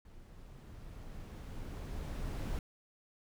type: noise with level ramp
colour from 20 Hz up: brown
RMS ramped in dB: -55 to -36 dBFS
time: 0.05-2.59 s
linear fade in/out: 2 ms
effects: none